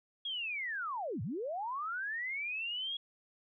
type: linear two-way sweep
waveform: sine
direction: down then up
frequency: 3336 to 91.1 to 3336 Hz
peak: -35 dBFS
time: 0.25-2.97 s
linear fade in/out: 5 ms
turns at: 1.22 s
effects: none